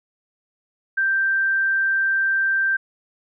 sine tone, 1570 Hz, G6, 2 cents sharp, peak -17 dBFS, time 0.97-2.77 s, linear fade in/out 10 ms, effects none

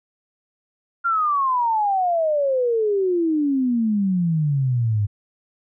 sine exponential sweep, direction down, 1402 to 100 Hz, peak -17 dBFS, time 1.04-5.07 s, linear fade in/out 20 ms, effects none

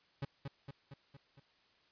40% pulse tone with echo, 138.59 Hz, C#3, in tune, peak -35 dBFS, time 0.22-0.25 s, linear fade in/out 5 ms, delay 230 ms, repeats 5, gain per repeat -4 dB, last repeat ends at 1.4 s, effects white hiss -70 dBFS RMS until 1.91 s + resampled to 11025 Hz

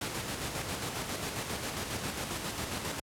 pink noise with tremolo, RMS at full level -34 dBFS, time 0.01-3 s, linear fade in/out 5 ms, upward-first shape square, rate 7.4 Hz, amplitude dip 35%, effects high-pass 80 Hz 12 dB/octave + low-pass 12000 Hz 12 dB/octave

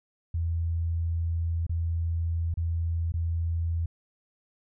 sine tone with dropouts, 83.4 Hz, E2, 21 cents sharp, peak -25 dBFS, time 0.34-3.86 s, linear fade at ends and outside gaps 5 ms, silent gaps 1.667-1.694 / 2.541-2.572 / 3.121-3.139 s, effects none

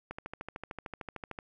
click train, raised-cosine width 0.5 ms, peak -24 dBFS, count 18, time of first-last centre 0.11-1.388 s, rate 13.3 Hz, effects none

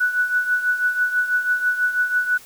sine tone with tremolo, 1480 Hz, F#6, in tune, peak -14 dBFS, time 0-2.38 s, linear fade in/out 10 ms, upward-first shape triangle, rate 6.1 Hz, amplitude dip 75%, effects white hiss -45 dBFS RMS until 2.45 s

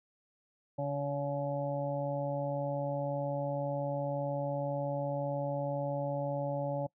harmonic tone, 141.9 Hz, C#3, 41 cents sharp, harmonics 1 / 2 / 4 / 5 / 6, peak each -36 / -41 / -34 / -44 / -42 dBFS, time 0.78-6.87 s, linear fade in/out 10 ms, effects noise-tail reverb RT60 0.1 s tail -22 dB re dry

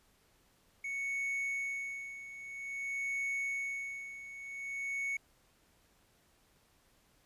triangle tone with tremolo, 2218 Hz, C#7, in tune, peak -31 dBFS, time 0.84-5.17 s, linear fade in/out 5 ms, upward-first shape sine, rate 0.51 Hz, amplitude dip 75%, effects pink hiss -69 dBFS RMS until 7.25 s + resampled to 32000 Hz

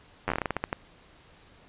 slowing click train, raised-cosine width 0.5 ms, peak -12 dBFS, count 13, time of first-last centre 0.28-0.729 s, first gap 10 ms, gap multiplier 1.22, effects pink hiss -56 dBFS RMS until 1.68 s + resampled to 8000 Hz

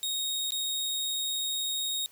sawtooth tone with dropouts, 3744 Hz, A#7, 7 cents sharp, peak -26 dBFS, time 0.03-2.06 s, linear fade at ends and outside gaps 0 ms, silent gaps 0.506-0.521 s, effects white hiss -58 dBFS RMS until 2.11 s

